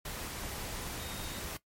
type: tone in noise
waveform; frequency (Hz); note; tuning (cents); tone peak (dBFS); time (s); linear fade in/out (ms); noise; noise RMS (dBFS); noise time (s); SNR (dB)
sine; 3729; A#7; 0; -48; 0.99-1.4; 5; pink; -40; 0.05-1.57; -11
effects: noise-tail reverb RT60 0.1 s tail -17 dB re dry + MP3 64 kbps